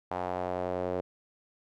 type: tone with band-pass filter sweep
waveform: sawtooth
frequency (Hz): 90.5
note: F#2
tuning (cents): -38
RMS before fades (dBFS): -33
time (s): 0.11-1.01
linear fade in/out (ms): 5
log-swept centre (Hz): 800 to 510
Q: 2.5
effects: none